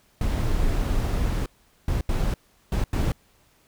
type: noise bursts at uneven times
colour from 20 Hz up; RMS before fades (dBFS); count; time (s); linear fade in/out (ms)
brown; -23; 5; 0.21-1.46 / 1.88-2.01 / 2.09-2.34 / 2.72-2.84 / 2.93-3.12; 2
effects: pink hiss -61 dBFS RMS until 3.67 s